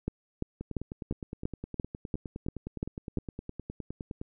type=two click trains; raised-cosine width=3 ms; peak=-17 / -24 dBFS; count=10 / 36; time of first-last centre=0.08-3.173 / 0.61-4.215 s; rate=2.91 / 9.71 Hz; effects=none